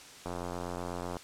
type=click train; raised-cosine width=1 ms; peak=-23 dBFS; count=81; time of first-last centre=0.26-1.168 s; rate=88.1 Hz; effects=white hiss -50 dBFS RMS until 1.23 s + low-pass 8000 Hz 12 dB/octave